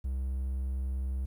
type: tone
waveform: triangle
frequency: 65.4 Hz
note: C2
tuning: in tune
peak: -28 dBFS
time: 0.04-1.26 s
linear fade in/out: 10 ms
effects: 11-bit